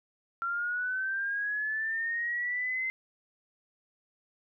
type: linear sweep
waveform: sine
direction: up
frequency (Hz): 1366 to 2072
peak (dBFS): -29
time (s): 0.42-2.9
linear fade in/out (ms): 0
effects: none